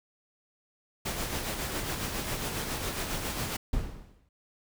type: noise with tremolo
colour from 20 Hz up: pink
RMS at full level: -32 dBFS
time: 1.05-3.57 s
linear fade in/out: 10 ms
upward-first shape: sine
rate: 7.3 Hz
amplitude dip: 40%
type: noise with exponential decay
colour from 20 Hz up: brown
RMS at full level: -27 dBFS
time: 3.73-4.29 s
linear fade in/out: 2 ms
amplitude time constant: 120 ms
effects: none